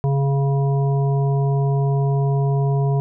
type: harmonic tone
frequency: 138.59 Hz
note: C#3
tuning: in tune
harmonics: 1 / 3 / 5 / 7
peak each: -16 / -26 / -30 / -33 dBFS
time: 0.04-3 s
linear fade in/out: 0 ms
effects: none